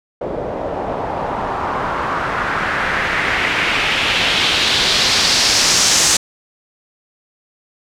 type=noise with low-pass filter sweep; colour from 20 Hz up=white; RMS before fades=-17 dBFS; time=0.21-6.17 s; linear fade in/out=5 ms; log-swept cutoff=540 to 7000 Hz; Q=2.1; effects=none